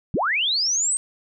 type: linear sweep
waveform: sine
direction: up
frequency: 103.83 to 8470 Hz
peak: -19 dBFS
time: 0.14-0.97 s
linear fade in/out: 0 ms
effects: none